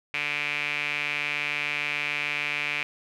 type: tone with band-pass filter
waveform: sawtooth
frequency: 146.83 Hz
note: D3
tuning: in tune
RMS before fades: -29 dBFS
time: 0.14-2.83 s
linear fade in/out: 0 ms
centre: 2400 Hz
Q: 6.5
effects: none